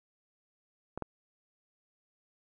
clicks, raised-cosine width 1 ms, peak -23 / -21 dBFS, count 2, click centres 0.976 / 1.023 s, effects none

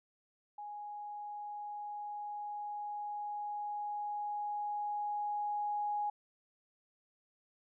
sine tone with level ramp, 830 Hz, G#5, 1 cent flat, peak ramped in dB -42 to -32 dBFS, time 0.58-6.1 s, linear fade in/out 5 ms, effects none

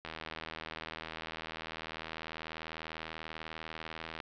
click train, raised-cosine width 0.3 ms, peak -24 dBFS, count 334, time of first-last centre 0.05-4.202 s, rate 80.2 Hz, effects low-pass 5000 Hz 12 dB/octave

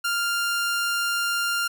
sawtooth tone, 1396.9 Hz, F6, in tune, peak -19 dBFS, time 0.04-1.68 s, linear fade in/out 10 ms, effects none

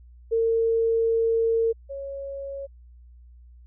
sine tone pair in turn, 455.1 / 552.4 Hz, A#4 / C#5, -42 / -6 cents, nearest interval minor third, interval 336 cents, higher second, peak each -19 / -31 dBFS, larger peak first, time 0.31-1.73 / 1.89-2.67 s, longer first, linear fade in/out 20 ms, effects added 60 Hz sine -46 dBFS peak until 3.66 s

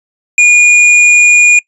sine tone with tanh clipping, 2437 Hz, D#7, 37 cents flat, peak -4 dBFS, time 0.38-1.59 s, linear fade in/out 2 ms, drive 13 dB, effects noise-tail reverb RT60 0.1 s tail -23 dB re dry + resampled to 24000 Hz

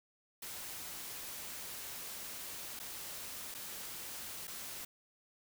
white noise with dropouts, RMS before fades -45 dBFS, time 0.42-4.85 s, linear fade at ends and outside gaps 5 ms, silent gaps 2.792-2.798 / 3.543-3.547 / 4.472-4.477 s, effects none

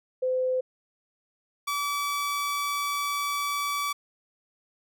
sine / sawtooth tone pair in turn, 512 / 1149.4 Hz, C5 / D6, -38 / -38 cents, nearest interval octave + major second, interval 1400 cents, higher second, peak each -23 dBFS, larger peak neither, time 0.22-0.61 / 1.67-3.93 s, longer second, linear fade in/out 10 ms, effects none

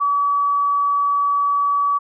sine tone, 1142 Hz, D6, 49 cents flat, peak -15 dBFS, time 0-1.99 s, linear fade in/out 20 ms, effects none

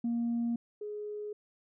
sine tone pair in turn, 234.9 / 418.5 Hz, A#3 / G#4, +13 / +13 cents, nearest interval minor seventh, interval 1000 cents, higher second, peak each -27 / -36 dBFS, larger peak first, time 0.04-0.56 / 0.81-1.33 s, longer neither, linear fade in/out 5 ms, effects tanh soft clip ceiling -26 dBFS

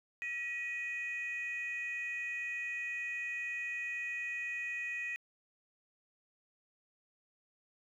sine tone pair together, 1917.4 / 2489 Hz, A#6 / D#7, +48 / 0 cents, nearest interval perfect fourth, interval 452 cents, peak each -38 / -37 dBFS, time 0.22-5.16 s, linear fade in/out 0 ms, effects tanh soft clip ceiling -31 dBFS + 12-bit

